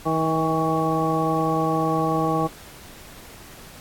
harmonic tone with a mistuned harmonic, 159.8 Hz, D#3, 47 cents sharp, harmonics 1 / 2 / 3 / 4 / 5 / 7, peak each -26 / -25 / -27 / -29 / -26 / -26 dBFS, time 0.05-2.48 s, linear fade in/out 20 ms, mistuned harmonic 5, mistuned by +20 cents, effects pink hiss -44 dBFS RMS until 3.8 s + AAC 64 kbps

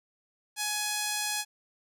5% pulse tone, 839 Hz, G#5, 17 cents sharp, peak -17 dBFS, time 0.56-1.45 s, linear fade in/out 50 ms, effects none

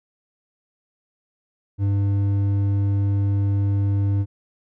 sine tone with hard clipping, 99.8 Hz, G2, 32 cents sharp, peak -19 dBFS, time 1.78-4.26 s, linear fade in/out 50 ms, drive 6 dB, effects none

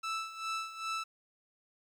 sawtooth tone with tremolo, 1318.5 Hz, E6, in tune, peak -29 dBFS, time 0.03-1.04 s, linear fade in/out 10 ms, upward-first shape sine, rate 2.5 Hz, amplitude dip 75%, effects low-pass 7000 Hz 12 dB/octave + 11-bit

